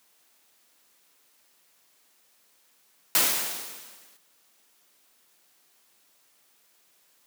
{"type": "noise with exponential decay", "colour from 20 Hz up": "white", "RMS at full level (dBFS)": -19, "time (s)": [3.15, 4.17], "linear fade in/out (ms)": 1, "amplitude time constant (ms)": 220, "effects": ["white hiss -64 dBFS RMS until 7.26 s", "high-pass 200 Hz 12 dB/octave"]}